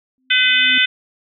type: tone with exponential growth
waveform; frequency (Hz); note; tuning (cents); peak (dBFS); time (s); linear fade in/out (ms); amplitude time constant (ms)
sine; 258.4; C4; -21; -25; 0.18-0.78; 0; 130
type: harmonic tone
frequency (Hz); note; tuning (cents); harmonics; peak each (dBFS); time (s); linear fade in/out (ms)
506; B4; +42; 3 / 4 / 5 / 6 / 7; -18 / -18 / -18 / -18 / -18; 0.3-0.86; 10
effects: none